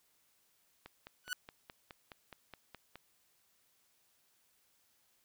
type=click train; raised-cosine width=0.3 ms; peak=-32 dBFS; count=11; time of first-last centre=0.86-2.956 s; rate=4.77 Hz
type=tone with exponential growth; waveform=sawtooth; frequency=1480 Hz; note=F#6; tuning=in tune; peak=-28 dBFS; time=1.24-1.33 s; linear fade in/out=1 ms; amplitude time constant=19 ms
effects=white hiss -73 dBFS RMS until 5.24 s